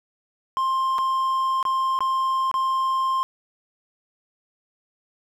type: tone with dropouts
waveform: triangle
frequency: 1055 Hz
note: C6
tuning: 14 cents sharp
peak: -18 dBFS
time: 0.57-3.23 s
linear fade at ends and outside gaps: 0 ms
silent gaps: 0.983-0.987 / 1.628-1.652 / 1.99-2.006 / 2.514-2.541 s
effects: none